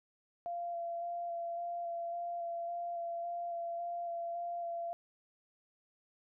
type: tone with vibrato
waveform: sine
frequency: 687 Hz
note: F5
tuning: 29 cents flat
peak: -36 dBFS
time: 0.46-4.93 s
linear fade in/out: 0 ms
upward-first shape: square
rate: 1.8 Hz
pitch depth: 12 cents each way
effects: none